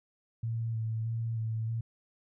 sine tone with vibrato, 113 Hz, A2, 47 cents sharp, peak -30 dBFS, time 0.43-1.81 s, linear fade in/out 5 ms, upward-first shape square, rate 1.6 Hz, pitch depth 21 cents each way, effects none

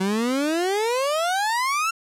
30% pulse exponential sweep, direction up, 185 to 1372 Hz, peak -18 dBFS, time 0-1.91 s, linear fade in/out 10 ms, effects low-pass 11000 Hz 12 dB/octave

